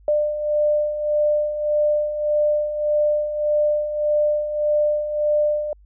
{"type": "beating tone pair", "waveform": "sine", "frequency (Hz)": [596, 597.7], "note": ["D5", "D5"], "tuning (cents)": [25, 30], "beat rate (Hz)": 1.7, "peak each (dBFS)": [-25, -18], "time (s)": [0.08, 5.73], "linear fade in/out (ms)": 2, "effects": ["added 50 Hz sine -47 dBFS peak until 5.85 s"]}